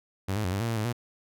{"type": "tone with pitch steps", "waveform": "sawtooth", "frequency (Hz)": [96.5, 107.2, 90.4, 98.8, 116.1, 114.1, 107.4, 119.6], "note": ["G2", "A2", "F#2", "G2", "A#2", "A#2", "A2", "A#2"], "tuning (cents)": [-27, -45, -40, 14, -7, -37, -41, 45], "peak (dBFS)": -23, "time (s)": [0.28, 0.928], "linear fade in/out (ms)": 10, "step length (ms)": 81, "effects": []}